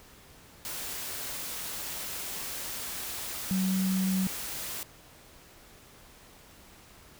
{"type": "tone in noise", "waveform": "sine", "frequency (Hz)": 188.9, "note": "F#3", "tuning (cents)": 36, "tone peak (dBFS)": -25, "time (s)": [3.51, 4.27], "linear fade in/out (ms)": 0, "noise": "white", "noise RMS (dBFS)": -37, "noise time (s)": [0.65, 4.83], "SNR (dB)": 9, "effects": ["pink hiss -54 dBFS RMS until 7.19 s"]}